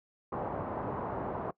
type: low-pass noise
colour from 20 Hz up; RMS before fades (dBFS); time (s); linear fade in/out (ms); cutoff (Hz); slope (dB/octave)
white; -36; 0.32-1.51; 5; 980; 24
effects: noise-tail reverb RT60 0.1 s tail -21 dB re dry + high-pass 60 Hz 12 dB/octave

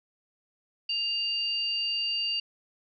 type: tone pair together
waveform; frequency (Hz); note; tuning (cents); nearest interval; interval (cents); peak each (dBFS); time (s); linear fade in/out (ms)
sine; 2802 / 4645; F7 / D8; +5 / -20; major sixth; 875; -29 / -30; 0.89-2.4; 5
effects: none

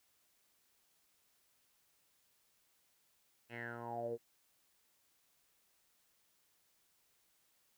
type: tone with low-pass filter sweep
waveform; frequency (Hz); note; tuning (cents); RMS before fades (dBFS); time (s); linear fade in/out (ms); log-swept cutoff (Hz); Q
10% pulse; 118.2; A#2; +24; -43; 3.49-4.18; 50; 2600 to 420; 9.9
effects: white hiss -75 dBFS RMS until 7.77 s

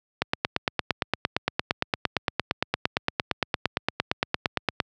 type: click train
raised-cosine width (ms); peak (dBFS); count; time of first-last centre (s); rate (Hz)
0.3; -5; 41; 0.22-4.802; 8.73
effects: high-pass 80 Hz 12 dB/octave

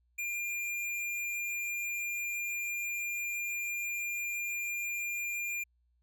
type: tone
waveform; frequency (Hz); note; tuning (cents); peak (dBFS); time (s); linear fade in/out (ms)
square; 2401; D7; +38; -34; 0.18-5.64; 10
effects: added 60 Hz sine -69 dBFS peak until 6.02 s

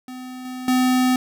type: tone with level steps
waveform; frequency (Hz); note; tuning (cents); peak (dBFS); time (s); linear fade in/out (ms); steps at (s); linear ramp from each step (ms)
square; 254.3; C4; -49; -33 / -30 / -16; 0.08-1.16; 2; 0.45 / 0.68; 2
effects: none

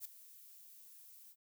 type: noise with ADSR envelope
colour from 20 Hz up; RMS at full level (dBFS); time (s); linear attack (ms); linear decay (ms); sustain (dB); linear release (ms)
violet; -43; 0-1.36; 52; 4; -15; 59
effects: none

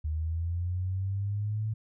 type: linear sweep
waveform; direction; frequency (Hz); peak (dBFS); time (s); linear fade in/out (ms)
sine; up; 76 to 110.3; -28; 0.04-1.74; 10
effects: none

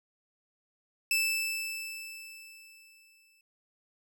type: tone with exponential decay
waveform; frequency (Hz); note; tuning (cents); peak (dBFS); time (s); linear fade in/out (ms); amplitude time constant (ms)
sawtooth; 2637; E7; 0; -21; 1.11-3.41; 2; 500
effects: none

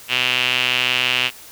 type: tone with band-pass filter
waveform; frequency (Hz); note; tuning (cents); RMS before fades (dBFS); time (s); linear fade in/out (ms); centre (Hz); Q
sawtooth; 125.8; B2; +32; -19; 0.08-1.31; 50; 2800; 5.1
effects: white hiss -41 dBFS RMS until 1.51 s

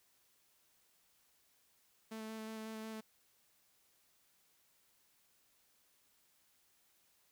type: tone with vibrato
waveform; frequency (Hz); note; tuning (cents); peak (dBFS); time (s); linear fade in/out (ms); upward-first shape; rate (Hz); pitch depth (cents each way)
sawtooth; 220; A3; 0; -40; 2.11-3.01; 10; square; 5.5; 10
effects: white hiss -73 dBFS RMS until 7.31 s

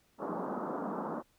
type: band-pass noise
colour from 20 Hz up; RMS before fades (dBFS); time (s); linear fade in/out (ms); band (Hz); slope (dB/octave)
pink; -37; 0.18-1.23; 50; 180 to 1300; 48
effects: pink hiss -70 dBFS RMS until 1.38 s

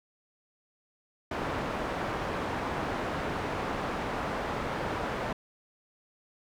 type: low-pass noise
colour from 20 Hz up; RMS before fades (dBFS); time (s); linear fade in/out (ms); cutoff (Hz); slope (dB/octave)
white; -33; 1.31-5.33; 5; 1100; 12
effects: none

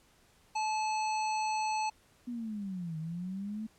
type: harmonic tone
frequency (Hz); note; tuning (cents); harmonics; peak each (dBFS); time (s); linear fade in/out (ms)
865; A5; -30; 1 / 3 / 5 / 7 / 9; -30 / -40 / -44 / -47 / -49; 0.55-1.9; 10
type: linear two-way sweep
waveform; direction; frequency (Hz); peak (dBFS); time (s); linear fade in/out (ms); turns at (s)
sine; down then up; 246.9 to 155.56 to 222.3; -35; 2.27-3.67; 10; 2.98
effects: pink hiss -65 dBFS RMS until 3.78 s + low-pass 12000 Hz 12 dB/octave

